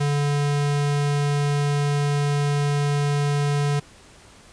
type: tone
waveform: square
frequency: 144.4 Hz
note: D3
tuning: 29 cents flat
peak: -20 dBFS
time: 0-3.8 s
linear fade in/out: 10 ms
effects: pink hiss -49 dBFS RMS until 4.52 s + resampled to 22050 Hz